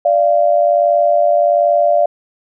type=tone pair together; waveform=sine; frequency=587.3 / 688.6 Hz; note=D5 / F5; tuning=0 / -25 cents; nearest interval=minor third; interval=275 cents; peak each=-12 dBFS; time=0.05-2.06 s; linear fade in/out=5 ms; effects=none